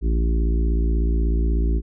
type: harmonic tone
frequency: 56.4 Hz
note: A1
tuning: 44 cents sharp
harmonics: 1 / 3 / 4 / 5 / 6 / 7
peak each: -17 / -31 / -34 / -32 / -33 / -35 dBFS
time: 0.01-1.82 s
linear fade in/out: 50 ms
effects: none